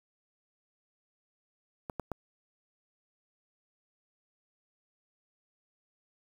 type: clicks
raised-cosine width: 1 ms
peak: -23 / -20 / -20 dBFS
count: 3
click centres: 1.898 / 1.997 / 2.117 s
effects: 8-bit